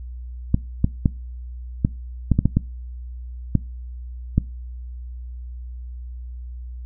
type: clicks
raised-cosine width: 5 ms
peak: -3 dBFS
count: 10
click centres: 0.544 / 0.844 / 1.058 / 1.849 / 2.317 / 2.39 / 2.456 / 2.57 / 3.553 / 4.38 s
effects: noise-tail reverb RT60 0.3 s tail -22 dB re dry + added 61 Hz sine -31 dBFS peak until 6.85 s